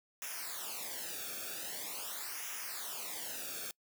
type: noise with flanger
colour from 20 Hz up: white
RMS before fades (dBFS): -42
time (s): 0.22-3.71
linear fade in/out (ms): 0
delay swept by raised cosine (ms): 0.23 to 1.01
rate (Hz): 0.44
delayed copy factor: -0.85
effects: noise-tail reverb RT60 0.1 s tail -25 dB re dry